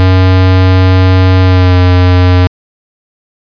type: tone with pitch glide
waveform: square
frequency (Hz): 92.9 to 90.46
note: F#2 to F#2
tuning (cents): +7 to -39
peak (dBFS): -4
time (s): 0-2.47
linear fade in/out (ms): 0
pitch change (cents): -46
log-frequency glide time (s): 1.42-1.78
effects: resampled to 11025 Hz